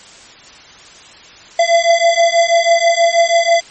square beating tone pair, 674 / 680.2 Hz, E5 / F5, +38 / -46 cents, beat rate 6.2 Hz, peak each -13 dBFS, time 1.59-3.61 s, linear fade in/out 5 ms, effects white hiss -39 dBFS RMS until 3.7 s + MP3 32 kbps

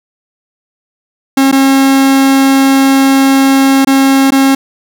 45% pulse tone with dropouts, 270.5 Hz, C#4, 42 cents flat, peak -5 dBFS, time 1.37-4.55 s, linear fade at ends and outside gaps 5 ms, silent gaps 1.515-1.525 / 3.848-3.871 / 4.306-4.32 s, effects none

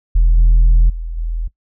sine tone with level steps, 41.2 Hz, E1, in tune, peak -6 / -4 / -21 / -17 dBFS, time 0.15-1.48 s, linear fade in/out 10 ms, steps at 0.37 / 0.89 / 1.17 s, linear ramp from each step 10 ms, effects noise-tail reverb RT60 0.1 s tail -19 dB re dry + tanh soft clip ceiling -5 dBFS

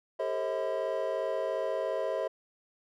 triangle tone cluster, 399.1 / 453.4 / 536 / 639 / 1008 Hz, G4 / A#4 / C5 / D#5 / B5, +31 / -48 / +42 / +46 / +35 cents, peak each -36 / -36 / -32 / -31 / -39 dBFS, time 0.19-2.28 s, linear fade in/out 10 ms, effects none

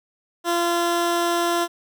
15% pulse tone, 343.6 Hz, F4, 28 cents flat, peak -13 dBFS, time 0.44-1.68 s, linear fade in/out 50 ms, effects none

